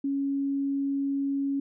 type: tone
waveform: sine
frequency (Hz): 277.2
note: C#4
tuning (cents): 0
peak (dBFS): -25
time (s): 0.04-1.6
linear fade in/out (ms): 5
effects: none